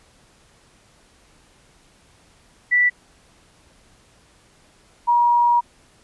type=tone pair in turn; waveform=sine; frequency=1966 / 955 Hz; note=B6 / A#5; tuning=-8 / +42 cents; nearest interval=octave + minor second; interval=1250 cents; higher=first; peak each=-13 dBFS; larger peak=neither; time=2.71-2.9 / 5.07-5.61 s; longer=second; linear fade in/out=20 ms; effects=pink hiss -55 dBFS RMS until 6.03 s + resampled to 24000 Hz